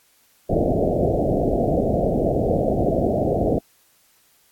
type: low-pass noise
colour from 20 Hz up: white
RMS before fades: -20 dBFS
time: 0.49-3.59 s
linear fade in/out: 10 ms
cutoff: 710 Hz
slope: 96 dB/octave
effects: white hiss -59 dBFS RMS until 4.51 s + AAC 64 kbps